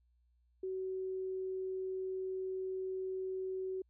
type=tone; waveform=sine; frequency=376.6 Hz; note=F#4; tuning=31 cents sharp; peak=-36 dBFS; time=0.63-3.82 s; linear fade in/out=5 ms; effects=added 60 Hz sine -69 dBFS peak until 3.89 s